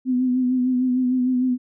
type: tone with vibrato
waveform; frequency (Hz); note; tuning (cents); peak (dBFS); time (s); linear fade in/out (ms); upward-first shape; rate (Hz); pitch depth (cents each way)
sine; 253; B3; +42; -17; 0.05-1.58; 50; sine; 6.6; 36
effects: none